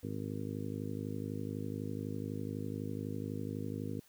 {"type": "harmonic tone", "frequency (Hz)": 52, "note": "G#1", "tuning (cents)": 3, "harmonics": [2, 3, 4, 5, 6, 7, 8, 9], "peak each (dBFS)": [-42, -44, -44, -42, -48, -49, -50, -48], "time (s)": [0.03, 4], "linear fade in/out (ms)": 5, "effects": ["white hiss -65 dBFS RMS until 4.08 s"]}